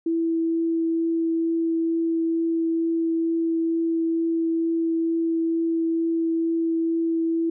sine tone with vibrato, 329.6 Hz, E4, in tune, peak -20 dBFS, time 0.06-7.5 s, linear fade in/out 5 ms, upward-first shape triangle, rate 2.2 Hz, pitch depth 8 cents each way, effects none

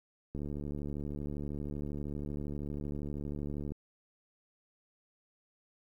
click train, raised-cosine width 3 ms, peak -27 dBFS, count 246, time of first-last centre 0.35-3.72 s, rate 72.7 Hz, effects 11-bit

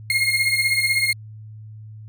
35% pulse beating tone pair, 2134 / 2150 Hz, C7 / C7, +34 / +47 cents, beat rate 16 Hz, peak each -19 dBFS, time 0.1-1.13 s, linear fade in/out 2 ms, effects added 108 Hz sine -36 dBFS peak until 2.08 s

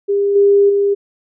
sine tone with level steps, 401.9 Hz, G4, 43 cents sharp, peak -12 / -7 / -11 dBFS, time 0.08-0.95 s, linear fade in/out 20 ms, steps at 0.35 / 0.69 s, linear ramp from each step 10 ms, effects none

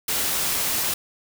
white noise, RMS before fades -24 dBFS, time 0.08-0.94 s, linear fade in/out 5 ms, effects none

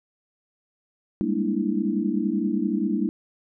sine tone cluster, 197.5 / 207.9 / 232.7 / 294.9 / 328 Hz, G3 / G#3 / A#3 / D4 / E4, +13 / +2 / -3 / +7 / -9 cents, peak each -28 dBFS, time 1.21-3.09 s, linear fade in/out 0 ms, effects none

